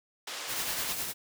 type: band-pass noise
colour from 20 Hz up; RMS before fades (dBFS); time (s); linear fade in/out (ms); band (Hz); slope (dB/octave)
white; -39; 0.27-0.93; 5; 400 to 5600; 12
type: noise with tremolo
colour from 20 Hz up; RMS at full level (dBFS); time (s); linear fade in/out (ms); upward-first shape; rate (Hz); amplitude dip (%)
white; -32; 0.47-1.14; 50; triangle; 9.7; 50
effects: none